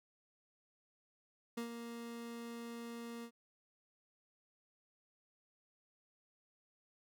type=tone with ADSR envelope; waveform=30% pulse; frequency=233.9 Hz; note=A#3; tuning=6 cents sharp; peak=-35 dBFS; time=1.57-3.31 s; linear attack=8 ms; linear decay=100 ms; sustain=-7 dB; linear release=74 ms; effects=none